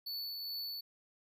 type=tone with tremolo; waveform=square; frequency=4461 Hz; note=C#8; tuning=10 cents sharp; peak=-38 dBFS; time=0.06-0.81 s; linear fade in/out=10 ms; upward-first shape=triangle; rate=2.4 Hz; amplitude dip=30%; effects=none